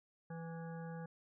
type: harmonic tone with a mistuned harmonic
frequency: 165.7 Hz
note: E3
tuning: 9 cents sharp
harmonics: 1 / 3 / 5 / 7 / 9 / 10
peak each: -44 / -51 / -54 / -62 / -61 / -59 dBFS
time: 0.3-1.06 s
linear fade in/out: 5 ms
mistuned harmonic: 9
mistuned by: -47 cents
effects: none